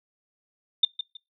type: tone with echo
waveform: sine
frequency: 3608 Hz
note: A7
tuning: 43 cents sharp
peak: -14 dBFS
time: 0.83-0.85 s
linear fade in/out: 5 ms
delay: 160 ms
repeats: 2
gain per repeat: -12 dB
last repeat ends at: 1.17 s
effects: noise-tail reverb RT60 0.2 s tail -21 dB re dry